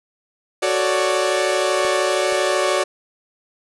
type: chord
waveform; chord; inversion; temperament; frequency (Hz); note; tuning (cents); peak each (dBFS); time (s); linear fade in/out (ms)
sawtooth; D major seventh; first; equal; 370 / 440 / 554.4 / 587.3; F#4 / A4 / C#5 / D5; 0 / 0 / 0 / 0; -18 / -23 / -19 / -17; 0.62-2.84; 10
type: clicks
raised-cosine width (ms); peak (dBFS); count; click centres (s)
2; -25 / -28; 2; 1.85 / 2.325
effects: resampled to 24000 Hz + 8-bit